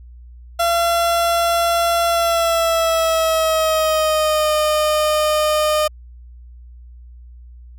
30% pulse tone with pitch glide, 681 to 610.2 Hz, F5 to D#5, -44 to -34 cents, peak -12 dBFS, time 0.59-5.88 s, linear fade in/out 10 ms, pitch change -190 cents, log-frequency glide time 2.07-4.53 s, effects added 60 Hz sine -37 dBFS peak until 7.78 s

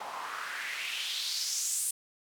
white noise with band-pass filter sweep, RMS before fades -35 dBFS, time 0-1.91 s, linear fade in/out 5 ms, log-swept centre 800 to 9500 Hz, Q 3, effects none

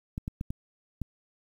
clicks, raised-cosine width 5 ms, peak -20 dBFS, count 5, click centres 0.179 / 0.279 / 0.411 / 0.505 / 1.017 s, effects 9-bit

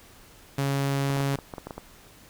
sawtooth tone, 138.59 Hz, C#3, in tune, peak -20 dBFS, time 0.58-1.36 s, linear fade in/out 5 ms
clicks, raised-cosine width 1 ms, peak -21 dBFS, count 10, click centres 1.102 / 1.169 / 1.204 / 1.343 / 1.388 / 1.538 / 1.582 / 1.67 / 1.708 / 1.78 s
effects pink hiss -52 dBFS RMS until 2.29 s

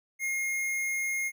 square tone, 2141 Hz, C7, 39 cents sharp, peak -29 dBFS, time 0.19-1.32 s, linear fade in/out 50 ms, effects none

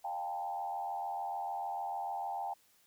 sine tone with frequency modulation, 796 Hz, G5, 26 cents sharp, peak -35 dBFS, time 0.04-2.54 s, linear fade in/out 10 ms, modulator 86.7 Hz, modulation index 1.1, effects white hiss -68 dBFS RMS until 2.86 s

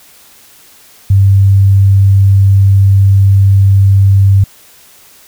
sine tone, 98 Hz, G2, in tune, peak -3 dBFS, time 1.1-4.44 s, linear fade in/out 5 ms, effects white hiss -41 dBFS RMS until 5.27 s

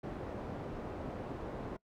white low-pass noise, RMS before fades -42 dBFS, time 0.03-1.77 s, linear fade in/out 10 ms, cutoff 530 Hz, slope 12 dB/octave, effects noise-tail reverb RT60 0.1 s tail -23 dB re dry

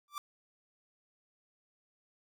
45% pulse tone with exponential growth, 1173 Hz, D6, 2 cents flat, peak -33 dBFS, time 0.08-0.18 s, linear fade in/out 1 ms, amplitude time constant 20 ms, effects none

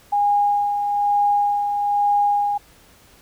sine tone with tremolo, 818 Hz, G#5, 26 cents flat, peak -14 dBFS, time 0.12-2.58 s, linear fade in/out 10 ms, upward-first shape sine, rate 1.1 Hz, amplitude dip 45%, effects pink hiss -51 dBFS RMS until 3.21 s

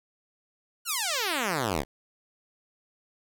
5% pulse exponential sweep, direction down, 1484 to 61.1 Hz, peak -15 dBFS, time 0.85-1.85 s, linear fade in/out 50 ms, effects none

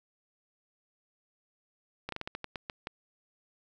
slowing click train, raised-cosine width 0.3 ms, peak -20 dBFS, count 10, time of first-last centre 2.09-2.871 s, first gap 33 ms, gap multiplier 1.23, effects none

